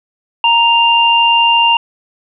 sine tone pair together, 932.4 / 2794 Hz, A#5 / F7, 0 / 0 cents, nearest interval octave + perfect fifth, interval 1900 cents, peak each -10 dBFS, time 0.44-1.77 s, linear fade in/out 2 ms, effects none

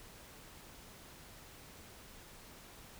silence, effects pink hiss -55 dBFS RMS until 2.99 s

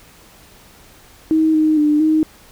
sine tone with pitch steps, 316.6 / 310.9 / 298.9 / 312.7 Hz, D#4 / D#4 / D4 / D#4, +30 / -1 / +31 / +9 cents, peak -11 dBFS, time 1.31-2.23 s, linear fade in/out 0 ms, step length 230 ms, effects pink hiss -46 dBFS RMS until 2.51 s

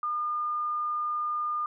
sine tone, 1212 Hz, D#6, 46 cents flat, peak -27 dBFS, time 0.03-1.66 s, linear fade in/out 2 ms, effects none

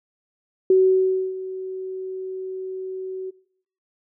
sine tone with ADSR envelope, 376.2 Hz, F#4, 29 cents sharp, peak -11 dBFS, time 0.7-3.31 s, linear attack 3 ms, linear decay 630 ms, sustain -17 dB, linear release 17 ms, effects noise-tail reverb RT60 0.7 s tail -22 dB re dry

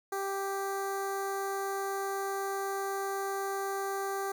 15% pulse tone with notch filter, 392 Hz, G4, in tune, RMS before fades -34 dBFS, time 0.12-4.32 s, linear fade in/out 5 ms, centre 3200 Hz, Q 0.68, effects none

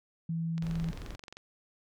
sine tone, 164.81 Hz, E3, in tune, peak -30 dBFS, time 0.29-0.91 s, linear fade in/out 5 ms
click train, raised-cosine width 0.2 ms, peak -28 dBFS, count 19, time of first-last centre 0.58-1.369 s, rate 22.8 Hz
brown noise, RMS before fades -41 dBFS, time 0.62-1.16 s, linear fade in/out 10 ms
effects none

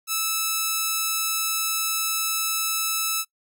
5% pulse tone, 1310 Hz, E6, 11 cents flat, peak -11 dBFS, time 0.07-3.25 s, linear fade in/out 50 ms, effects noise-tail reverb RT60 0.1 s tail -22 dB re dry

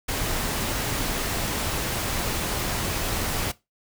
pink noise, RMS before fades -27 dBFS, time 0.08-3.52 s, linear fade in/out 10 ms, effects noise-tail reverb RT60 0.2 s tail -18 dB re dry

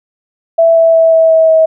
sine tone with pitch steps, 662 / 657.8 / 653.6 / 649.5 / 645.4 / 641.3 Hz, E5 / E5 / E5 / E5 / E5 / E5, +7 / -4 / -15 / -26 / -37 / -48 cents, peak -4 dBFS, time 0.58-1.66 s, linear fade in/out 10 ms, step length 180 ms, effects none

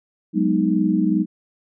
sine chord, G# minor seventh, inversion third, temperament equal, 185 / 207.7 / 246.9 / 311.1 Hz, F#3 / G#3 / B3 / D#4, 0 / 0 / 0 / 0 cents, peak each -21 / -21 / -25 / -20 dBFS, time 0.33-1.26 s, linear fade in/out 50 ms, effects none

